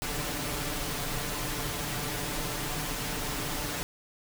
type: noise with comb filter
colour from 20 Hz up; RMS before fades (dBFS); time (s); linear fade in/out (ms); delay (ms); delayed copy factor
pink; -33; 0.02-3.83; 0; 6.8; +0.7
effects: none